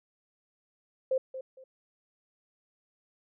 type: tone with echo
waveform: sine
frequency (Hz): 523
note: C5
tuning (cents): -1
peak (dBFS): -24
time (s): 1.11-1.18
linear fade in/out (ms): 5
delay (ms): 230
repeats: 2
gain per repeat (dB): -12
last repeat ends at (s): 1.64
effects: none